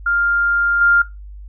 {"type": "tone with level steps", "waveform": "sine", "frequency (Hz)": 1400, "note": "F6", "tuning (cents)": 4, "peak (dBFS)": [-14, -10], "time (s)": [0.06, 1.02], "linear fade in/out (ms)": 5, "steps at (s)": 0.81, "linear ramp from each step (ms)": 2, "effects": ["noise-tail reverb RT60 0.2 s tail -18 dB re dry", "added 50 Hz sine -32 dBFS peak until 1.48 s"]}